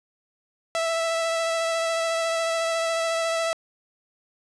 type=tone with vibrato; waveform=sawtooth; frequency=659.3 Hz; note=E5; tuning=in tune; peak=-19 dBFS; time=0.75-3.53 s; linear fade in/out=0 ms; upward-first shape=sine; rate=14 Hz; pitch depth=14 cents each way; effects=resampled to 22050 Hz + 9-bit